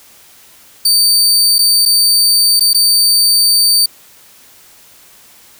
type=tone with dropouts; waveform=sawtooth; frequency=4600 Hz; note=D8; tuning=37 cents flat; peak=-5 dBFS; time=0.85-3.86 s; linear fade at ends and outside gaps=5 ms; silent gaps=1.584-1.589 / 1.854-1.858 / 2.597-2.606 / 2.733-2.745 s; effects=white hiss -43 dBFS RMS until 5.59 s